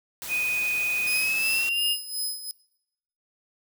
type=noise; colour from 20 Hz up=white; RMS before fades=-36 dBFS; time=0.22-1.69 s; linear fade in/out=0 ms
type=tone with pitch glide; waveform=sine; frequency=2489 to 2826 Hz; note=D#7 to F7; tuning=0 to +20 cents; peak=-23 dBFS; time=0.28-1.97 s; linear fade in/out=50 ms; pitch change=+220 cents; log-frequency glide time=1.11-1.83 s
type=tone with tremolo; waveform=15% pulse; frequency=5060 Hz; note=D#8; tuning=28 cents sharp; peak=-21 dBFS; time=1.07-2.51 s; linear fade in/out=0 ms; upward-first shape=sine; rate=2.8 Hz; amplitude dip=75%
effects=noise-tail reverb RT60 0.8 s tail -21 dB re dry